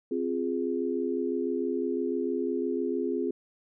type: chord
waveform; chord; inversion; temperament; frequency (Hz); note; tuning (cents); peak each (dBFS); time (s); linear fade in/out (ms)
sine; F minor; second; equal; 261.6 / 349.2 / 415.3; C4 / F4 / Ab4; 0 / 0 / 0; -31; 0.11-3.31; 5
effects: none